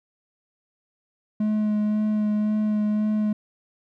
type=tone with vibrato; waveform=triangle; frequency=212.1 Hz; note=G#3; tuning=37 cents sharp; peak=-18 dBFS; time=1.4-3.33 s; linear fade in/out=5 ms; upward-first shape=sine; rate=1.9 Hz; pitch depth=13 cents each way; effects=none